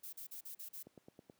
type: noise bursts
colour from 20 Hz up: violet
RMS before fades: -48 dBFS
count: 6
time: 0.03-0.83 s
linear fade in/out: 10 ms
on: 100 ms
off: 40 ms
type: click train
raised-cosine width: 2 ms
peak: -39 dBFS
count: 5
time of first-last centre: 0.87-1.298 s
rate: 9.34 Hz
effects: pink hiss -75 dBFS RMS until 1.39 s + high-pass 150 Hz 12 dB/octave